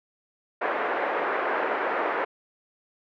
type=band-pass noise; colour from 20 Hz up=pink; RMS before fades=-27 dBFS; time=0.61-2.25 s; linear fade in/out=10 ms; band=390 to 1900 Hz; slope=24 dB/octave; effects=none